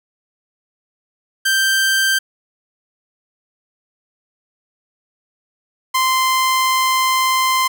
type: tone pair in turn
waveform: sawtooth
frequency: 1568 / 1039.9 Hz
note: G6 / C6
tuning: 0 / -11 cents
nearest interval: perfect fifth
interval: 711 cents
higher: first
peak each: -10 dBFS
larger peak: neither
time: 1.45-2.19 / 5.94-7.68 s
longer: second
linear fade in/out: 10 ms
effects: none